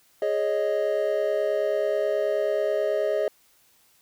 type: chord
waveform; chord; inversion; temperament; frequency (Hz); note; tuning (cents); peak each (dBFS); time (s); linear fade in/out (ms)
triangle; Ab suspended fourth; none; just; 415.3 / 553.7 / 623; Ab4 / Db5 / Eb5; 0 / -2 / +2; -25 / -26 / -23; 0.22-3.28; 2
effects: white hiss -61 dBFS RMS until 4.01 s